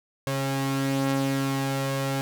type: tone pair together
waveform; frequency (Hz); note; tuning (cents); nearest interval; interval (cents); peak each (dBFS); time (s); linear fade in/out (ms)
sawtooth; 136.4 / 272.2; C#3 / C#4; -28 / -31; octave; 1197; -23; 0.27-2.21; 0
effects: none